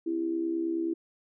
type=tone with amplitude modulation; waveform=sine; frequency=331.7 Hz; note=E4; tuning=11 cents sharp; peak=-24 dBFS; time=0.06-0.94 s; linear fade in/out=10 ms; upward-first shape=sine; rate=69.4 Hz; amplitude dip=65%; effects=none